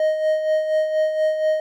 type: tone with tremolo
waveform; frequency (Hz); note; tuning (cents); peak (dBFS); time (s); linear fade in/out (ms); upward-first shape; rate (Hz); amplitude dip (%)
triangle; 623; D#5; +2; -13; 0-1.6; 2; sine; 4.2; 55
effects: none